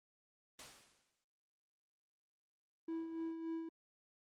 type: noise with exponential decay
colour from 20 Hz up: white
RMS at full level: -46 dBFS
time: 0.59-1.24 s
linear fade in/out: 2 ms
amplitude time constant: 140 ms
type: tone with tremolo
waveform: triangle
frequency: 327.3 Hz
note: E4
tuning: 12 cents flat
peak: -36 dBFS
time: 2.88-3.69 s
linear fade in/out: 5 ms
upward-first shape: sine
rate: 3.5 Hz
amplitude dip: 50%
effects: low-pass 7000 Hz 12 dB/octave + Opus 24 kbps